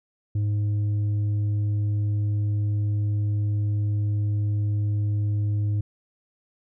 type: tone with tanh clipping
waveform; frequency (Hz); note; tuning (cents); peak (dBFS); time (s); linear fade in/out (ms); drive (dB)
sine; 103.8; G#2; 0; -22; 0.35-5.81; 5; 4
effects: none